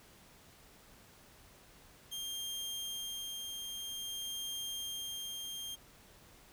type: tone with tremolo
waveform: sawtooth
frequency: 3200 Hz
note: G7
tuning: 35 cents sharp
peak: -35 dBFS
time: 2.11-5.76 s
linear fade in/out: 20 ms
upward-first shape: sine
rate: 0.51 Hz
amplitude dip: 25%
effects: pink hiss -60 dBFS RMS until 6.52 s